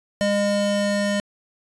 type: tone pair together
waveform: square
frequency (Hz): 203.2 / 610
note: G#3 / D#5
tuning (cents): -38 / -34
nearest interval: octave + perfect fifth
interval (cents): 1904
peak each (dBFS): -23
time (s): 0.21-1.2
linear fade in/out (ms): 0
effects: resampled to 22050 Hz